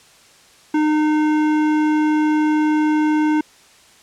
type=tone with hard clipping; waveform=triangle; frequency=305.5 Hz; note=D#4; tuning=32 cents flat; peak=-16 dBFS; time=0.74-3.41 s; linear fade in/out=5 ms; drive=17 dB; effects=white hiss -49 dBFS RMS until 4.02 s + low-pass 8000 Hz 12 dB/octave